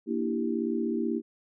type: chord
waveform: sine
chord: E half-diminished seventh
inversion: second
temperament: equal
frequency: 233.1 / 293.7 / 329.6 / 392 Hz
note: Bb3 / D4 / E4 / G4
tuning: 0 / 0 / 0 / 0 cents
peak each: -30 / -35 / -31 / -33 dBFS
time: 0.06-1.22 s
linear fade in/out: 50 ms
effects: none

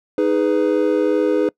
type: chord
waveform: triangle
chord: G# minor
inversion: second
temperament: just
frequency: 311.5 / 415.3 / 498.4 Hz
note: D#4 / G#4 / B4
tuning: +2 / 0 / +16 cents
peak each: -17 dBFS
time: 0.18-1.49 s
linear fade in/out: 2 ms
effects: noise-tail reverb RT60 0.1 s tail -24 dB re dry

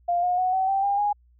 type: tone with pitch steps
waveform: sine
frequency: 698.5 / 718.1 / 738.3 / 759.1 / 780.4 / 802.4 / 824.9 Hz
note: F5 / F5 / F#5 / F#5 / G5 / G5 / G#5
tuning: 0 / +48 / -4 / +44 / -8 / +40 / -12 cents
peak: -20 dBFS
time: 0.08-1.13 s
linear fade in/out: 10 ms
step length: 150 ms
effects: added 60 Hz sine -55 dBFS peak until 1.39 s

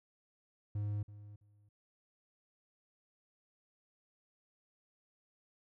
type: tone with echo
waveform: triangle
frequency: 103.6 Hz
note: G#2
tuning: 4 cents flat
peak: -32 dBFS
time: 0.75-1.03 s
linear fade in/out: 5 ms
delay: 330 ms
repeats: 2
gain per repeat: -15 dB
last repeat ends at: 1.69 s
effects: none

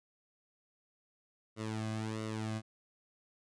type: tone with flanger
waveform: sawtooth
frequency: 109.6 Hz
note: A2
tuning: 6 cents flat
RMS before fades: -38 dBFS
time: 1.56-2.62 s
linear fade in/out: 50 ms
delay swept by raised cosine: 1.2 to 2.2 ms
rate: 1.5 Hz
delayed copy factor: -0.8
effects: resampled to 22050 Hz

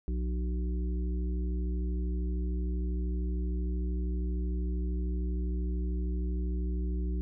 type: harmonic tone with a mistuned harmonic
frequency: 60.4 Hz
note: B1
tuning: 38 cents flat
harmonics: 1 / 3 / 5 / 6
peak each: -29 / -39 / -43 / -45 dBFS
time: 0.08-7.21 s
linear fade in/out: 0 ms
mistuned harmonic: 6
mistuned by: +59 cents
effects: none

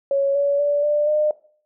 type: tone with pitch steps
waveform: sine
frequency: 554.4 / 566.7 / 579.3 / 592.1 / 605.3 Hz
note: C#5 / C#5 / D5 / D5 / D#5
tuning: 0 / +38 / -24 / +14 / -48 cents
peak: -16 dBFS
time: 0.11-1.31 s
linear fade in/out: 2 ms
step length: 240 ms
effects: noise-tail reverb RT60 0.5 s tail -19 dB re dry

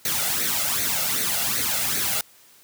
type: noise with flanger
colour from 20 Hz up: white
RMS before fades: -24 dBFS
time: 0.05-2.21 s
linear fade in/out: 2 ms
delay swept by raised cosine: 0.48 to 1.48 ms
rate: 2.6 Hz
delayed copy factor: +0.65
effects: white hiss -53 dBFS RMS until 2.63 s + high-pass 80 Hz 12 dB/octave

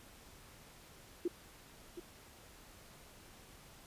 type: tone with echo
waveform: sine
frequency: 349.2 Hz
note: F4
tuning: in tune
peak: -31 dBFS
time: 1.25-1.28 s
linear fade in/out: 5 ms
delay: 720 ms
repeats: 1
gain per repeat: -12 dB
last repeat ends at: 2 s
effects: pink hiss -58 dBFS RMS until 3.86 s + resampled to 32000 Hz

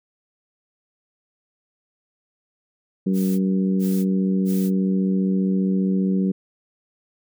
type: harmonic tone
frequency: 95 Hz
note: F#2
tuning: 46 cents sharp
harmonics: 2 / 3 / 4 / 5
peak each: -18 / -28 / -30 / -34 dBFS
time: 3.06-6.32 s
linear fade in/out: 10 ms
type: noise bursts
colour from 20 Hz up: blue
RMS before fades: -37 dBFS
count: 3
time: 3.13-4.71 s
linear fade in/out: 50 ms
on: 260 ms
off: 400 ms
effects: none

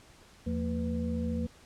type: tone cluster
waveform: sine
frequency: 80.8 / 174 / 228.7 / 496.9 Hz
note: E2 / F3 / A#3 / B4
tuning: -34 / -6 / -33 / +11 cents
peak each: -34 / -37 / -32 / -40 dBFS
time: 0.46-1.47 s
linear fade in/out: 10 ms
effects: pink hiss -57 dBFS RMS until 1.65 s + low-pass 9000 Hz 12 dB/octave

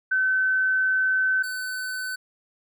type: tone pair in turn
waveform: sine / square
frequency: 1526 / 1512.8 Hz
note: G6 / F#6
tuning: -47 / +38 cents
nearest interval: unison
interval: 15 cents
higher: first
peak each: -19 / -29 dBFS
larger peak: first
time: 0.11-1.43 / 1.43-2.16 s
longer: first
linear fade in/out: 10 ms
effects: none

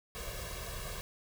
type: noise with comb filter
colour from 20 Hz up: pink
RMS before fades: -41 dBFS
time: 0.15-1.01 s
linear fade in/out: 0 ms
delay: 1.8 ms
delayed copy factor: +0.9
effects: none

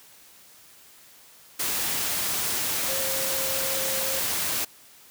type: tone in noise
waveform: sine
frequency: 534 Hz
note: C5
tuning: 35 cents sharp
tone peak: -33 dBFS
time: 2.88-4.2 s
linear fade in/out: 10 ms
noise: white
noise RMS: -27 dBFS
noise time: 1.59-4.65 s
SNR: -9 dB
effects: white hiss -52 dBFS RMS until 5.1 s + high-pass 60 Hz 12 dB/octave

